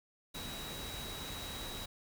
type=tone in noise; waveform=sine; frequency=3859 Hz; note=B7; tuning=41 cents flat; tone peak=-46 dBFS; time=0.34-1.86 s; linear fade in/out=10 ms; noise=pink; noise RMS=-44 dBFS; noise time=0.34-1.86 s; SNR=-5 dB; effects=none